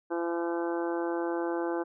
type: harmonic tone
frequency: 170 Hz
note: F3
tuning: 46 cents flat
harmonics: 2 / 3 / 4 / 5 / 6 / 7 / 8 / 9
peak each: -30 / -35 / -40 / -38 / -43 / -45 / -48 / -43 dBFS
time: 0.1-1.84 s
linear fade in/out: 20 ms
effects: none